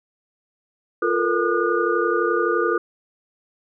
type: tone cluster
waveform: sine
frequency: 348.7 / 443.9 / 475.6 / 1213 / 1453 Hz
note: F4 / A4 / A#4 / D#6 / F#6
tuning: -3 / +15 / +35 / -44 / -32 cents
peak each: -23 / -24 / -24 / -24 / -26 dBFS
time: 1.02-2.78 s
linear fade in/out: 5 ms
effects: none